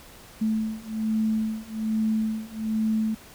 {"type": "beating tone pair", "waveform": "sine", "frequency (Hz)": [218.4, 219.6], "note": ["A3", "A3"], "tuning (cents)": [-13, -3], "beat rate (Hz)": 1.2, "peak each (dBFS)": [-27, -26], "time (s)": [0.41, 3.15], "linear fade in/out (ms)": 10, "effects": ["pink hiss -48 dBFS RMS until 3.34 s"]}